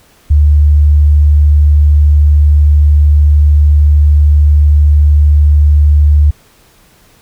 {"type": "tone", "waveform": "sine", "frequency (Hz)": 73.9, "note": "D2", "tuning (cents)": 11, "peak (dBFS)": -3, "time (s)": [0.3, 6.31], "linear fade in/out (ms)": 10, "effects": ["pink hiss -46 dBFS RMS until 7.21 s"]}